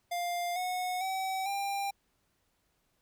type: tone with pitch steps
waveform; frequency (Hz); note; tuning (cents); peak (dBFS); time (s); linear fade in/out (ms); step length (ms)
square; 700 / 730.6 / 762.5 / 795.8; F5 / F#5 / G5 / G5; +4 / -22 / -48 / +26; -32; 0.11-1.91; 10; 450
effects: pink hiss -75 dBFS RMS until 3.01 s